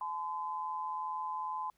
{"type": "tone pair together", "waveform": "sine", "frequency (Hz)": [858, 1020.3], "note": ["A5", "C6"], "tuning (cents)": [-44, -44], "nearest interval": "minor third", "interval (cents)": 300, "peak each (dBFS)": [-40, -36], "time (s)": [0.01, 1.7], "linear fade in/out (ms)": 2, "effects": ["pink hiss -75 dBFS RMS until 1.77 s"]}